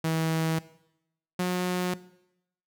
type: tone pair in turn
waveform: sawtooth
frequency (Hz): 161.3 / 180.68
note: E3 / F#3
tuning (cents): -37 / -41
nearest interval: major second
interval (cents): 196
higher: second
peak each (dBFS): -21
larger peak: neither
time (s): 0.04-0.59 / 1.39-1.94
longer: neither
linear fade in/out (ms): 5
effects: noise-tail reverb RT60 0.8 s tail -18 dB re dry